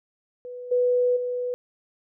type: tone with level steps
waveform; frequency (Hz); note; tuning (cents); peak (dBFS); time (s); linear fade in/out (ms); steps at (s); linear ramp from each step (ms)
sine; 493.9; B4; 0; -34 / -18 / -25; 0.45-1.54; 0; 0.71 / 1.16; 10
effects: none